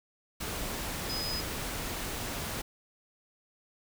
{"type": "tone in noise", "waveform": "sine", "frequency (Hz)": 5020, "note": "D#8", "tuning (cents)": 15, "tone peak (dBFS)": -34, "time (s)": [1.09, 1.41], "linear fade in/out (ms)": 10, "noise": "pink", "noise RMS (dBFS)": -36, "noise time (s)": [0.4, 2.62], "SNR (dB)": -1, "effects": []}